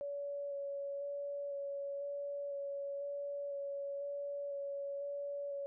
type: tone with vibrato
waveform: sine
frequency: 565 Hz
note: C#5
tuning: 33 cents sharp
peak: -38 dBFS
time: 0.01-5.66 s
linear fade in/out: 0 ms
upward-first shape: square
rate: 1 Hz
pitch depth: 11 cents each way
effects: none